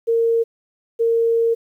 sine tone pair in turn, 460 / 460 Hz, A#4 / A#4, -23 / -23 cents, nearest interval unison, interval 0 cents, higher neither, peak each -14 dBFS, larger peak neither, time 0.07-0.44 / 0.99-1.55 s, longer second, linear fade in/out 20 ms, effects 9-bit

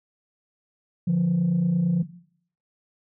sine tone pair together, 145.69 / 174.61 Hz, D3 / F3, -14 / 0 cents, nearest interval minor third, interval 314 cents, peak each -24 / -18 dBFS, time 1.07-2.03 s, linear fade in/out 10 ms, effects noise-tail reverb RT60 0.6 s tail -17 dB re dry + tanh soft clip ceiling -16 dBFS

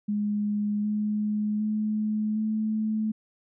sine tone with pitch steps, 207.7 / 210.7 / 213.8 / 216.9 Hz, G#3 / G#3 / A3 / A3, 0 / +25 / -49 / -25 cents, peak -24 dBFS, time 0.08-3.12 s, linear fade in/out 10 ms, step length 760 ms, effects none

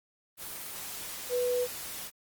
sine tone in noise, 493.3 Hz, B4, 2 cents flat, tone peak -26 dBFS, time 1.29-1.68 s, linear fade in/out 50 ms, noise white, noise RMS -40 dBFS, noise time 0.37-2.11 s, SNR +11 dB, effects Opus 24 kbps

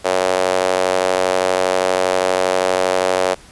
sawtooth tone with high-pass filter, 92.5 Hz, F#2, in tune, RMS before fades -17 dBFS, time 0.04-3.35 s, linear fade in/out 20 ms, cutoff 550 Hz, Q 2.8, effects pink hiss -44 dBFS RMS until 3.51 s + resampled to 24000 Hz

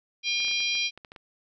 harmonic tone, 803 Hz, G5, 41 cents sharp, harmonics 3 / 4 / 5 / 6 / 7, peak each -28 / -30 / -32 / -34 / -35 dBFS, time 0.23-0.91 s, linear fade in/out 50 ms
clicks, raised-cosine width 0.3 ms, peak -28 dBFS, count 10, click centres 0.403 / 0.448 / 0.482 / 0.513 / 0.604 / 0.753 / 0.976 / 1.048 / 1.119 / 1.162 s
effects none

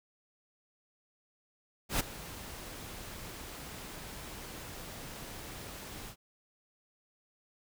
pink noise with ADSR envelope, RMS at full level -28 dBFS, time 1.89-6.16 s, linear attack 110 ms, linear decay 11 ms, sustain -17 dB, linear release 74 ms, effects none

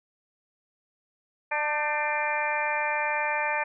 harmonic tone with a mistuned harmonic, 297.7 Hz, D4, 24 cents sharp, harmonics 2 / 3 / 4 / 5 / 6 / 7 / 8, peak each -33 / -29 / -37 / -36 / -32 / -36 / -31 dBFS, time 1.51-3.64 s, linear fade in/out 10 ms, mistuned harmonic 5, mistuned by +62 cents, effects none

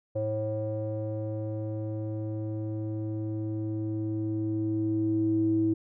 square tone with low-pass filter sweep, 108.3 Hz, A2, 27 cents flat, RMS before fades -30 dBFS, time 0.15-5.74 s, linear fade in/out 10 ms, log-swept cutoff 530 to 320 Hz, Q 9.4, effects none

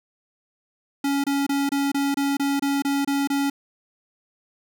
square tone bursts, 279.6 Hz, C#4, 15 cents sharp, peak -21 dBFS, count 11, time 1.04-3.5 s, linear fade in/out 5 ms, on 200 ms, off 26 ms, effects none

